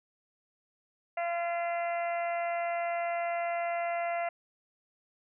harmonic tone, 342.5 Hz, F4, 34 cents flat, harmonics 2 / 3 / 4 / 5 / 6 / 7 / 8, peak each -30 / -46 / -42 / -47 / -40 / -48 / -47 dBFS, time 1.17-4.29 s, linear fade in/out 5 ms, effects none

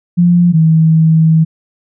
sine tone pair in turn, 174.61 / 160.47 Hz, F3 / E3, 0 / -46 cents, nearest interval minor second, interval 146 cents, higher first, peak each -5 dBFS, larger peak neither, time 0.17-0.53 / 0.53-1.45 s, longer second, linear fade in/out 20 ms, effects none

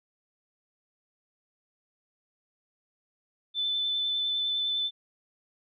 sine tone with vibrato, 3520 Hz, A7, in tune, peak -26 dBFS, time 3.54-4.91 s, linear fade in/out 50 ms, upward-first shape sine, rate 9.9 Hz, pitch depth 12 cents each way, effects none

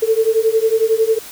sine beating tone pair, 440 / 451 Hz, A4 / A4, 0 / +43 cents, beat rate 11 Hz, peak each -15 dBFS, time 0.02-1.19 s, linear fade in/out 10 ms, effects white hiss -35 dBFS RMS until 1.31 s

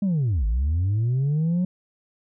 sine linear two-way sweep, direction down then up, 207.7 to 50 to 184.9 Hz, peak -17 dBFS, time 0.02-1.65 s, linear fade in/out 5 ms, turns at 0.46 s, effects tanh soft clip ceiling -18 dBFS

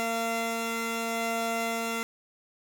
15% pulse tone pair together, 228.9 / 685.9 Hz, A#3 / F5, -31 / -31 cents, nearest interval octave + perfect fifth, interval 1900 cents, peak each -25 dBFS, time 0-2.03 s, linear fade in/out 0 ms, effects none

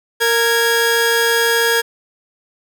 sawtooth tone pair together, 463.3 / 1651 Hz, A#4 / G#6, -11 / -11 cents, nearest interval octave + minor seventh, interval 2200 cents, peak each -12 dBFS, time 0.2-1.82 s, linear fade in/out 20 ms, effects none

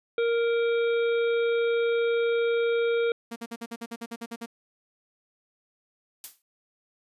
harmonic tone, 466.2 Hz, A#4, in tune, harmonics 1 / 3 / 5 / 7 / 8, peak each -22 / -34 / -37 / -44 / -43 dBFS, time 0.18-3.12 s, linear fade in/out 2 ms
sawtooth tone bursts, 231.9 Hz, A#3, 9 cents flat, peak -30 dBFS, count 12, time 3.31-4.461 s, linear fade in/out 10 ms, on 51 ms, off 49 ms
blue noise with exponential decay, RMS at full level -34 dBFS, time 6.24-6.42 s, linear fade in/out 1 ms, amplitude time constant 37 ms
effects resampled to 32000 Hz

